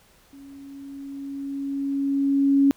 sine tone with level ramp, 277.2 Hz, C#4, in tune, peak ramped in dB -42 to -13 dBFS, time 0.33-2.71 s, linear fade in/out 0 ms, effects pink hiss -57 dBFS RMS until 2.76 s

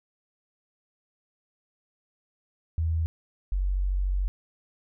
sine tone pair in turn, 81.3 / 46.87 Hz, E2 / F#1, -23 / +23 cents, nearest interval minor seventh, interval 954 cents, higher first, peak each -23 dBFS, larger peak neither, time 2.78-3.06 / 3.52-4.28 s, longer second, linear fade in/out 0 ms, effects none

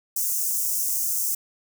white high-pass noise, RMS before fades -25 dBFS, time 0.16-1.35 s, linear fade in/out 5 ms, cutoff 5800 Hz, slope 48 dB/octave, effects none

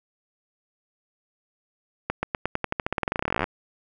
accelerating click train, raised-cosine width 0.5 ms, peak -9 dBFS, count 29, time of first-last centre 2.1-3.441 s, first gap 130 ms, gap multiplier 0.91, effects none

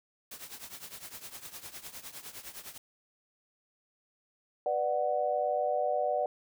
white noise with tremolo, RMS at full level -42 dBFS, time 0.31-2.78 s, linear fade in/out 5 ms, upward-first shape triangle, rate 9.8 Hz, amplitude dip 85%
sine chord, B minor, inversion none, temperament just, 493.9 / 592.7 / 740.8 Hz, B4 / D5 / F#5, 0 / +16 / +2 cents, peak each -34 / -30 / -31 dBFS, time 4.66-6.26 s, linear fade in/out 2 ms
effects none

